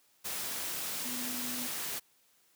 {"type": "tone in noise", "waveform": "sine", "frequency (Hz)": 246.9, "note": "B3", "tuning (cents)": 0, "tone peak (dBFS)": -41, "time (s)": [1.04, 1.68], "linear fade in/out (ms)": 20, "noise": "white", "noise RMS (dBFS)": -37, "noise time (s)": [0.24, 2], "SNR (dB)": -7, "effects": ["white hiss -68 dBFS RMS until 2.55 s", "high-pass 100 Hz 12 dB/octave"]}